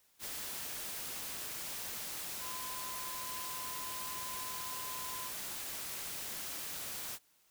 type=tone in noise; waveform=sine; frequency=1020 Hz; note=C6; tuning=44 cents flat; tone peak=-45 dBFS; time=2.39-5.32 s; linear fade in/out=50 ms; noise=white; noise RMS=-42 dBFS; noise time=0.19-7.19 s; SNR=-6 dB; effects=white hiss -70 dBFS RMS until 7.5 s